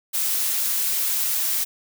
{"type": "noise", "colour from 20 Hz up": "blue", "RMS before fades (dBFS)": -23, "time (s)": [0.13, 1.65], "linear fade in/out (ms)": 20, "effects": []}